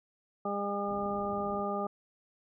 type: harmonic tone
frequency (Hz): 202.1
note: G#3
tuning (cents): -47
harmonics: 1 / 2 / 3 / 4 / 6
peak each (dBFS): -37 / -37 / -37 / -37 / -37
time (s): 0.45-1.87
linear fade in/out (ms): 5
type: low-pass noise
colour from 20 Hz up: white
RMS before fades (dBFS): -50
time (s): 0.86-1.65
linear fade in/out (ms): 50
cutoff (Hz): 290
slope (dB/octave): 24
effects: none